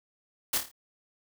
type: noise with echo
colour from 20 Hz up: white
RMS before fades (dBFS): -27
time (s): 0.53-0.58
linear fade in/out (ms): 5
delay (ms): 27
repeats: 5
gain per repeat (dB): -6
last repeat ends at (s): 0.715
effects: none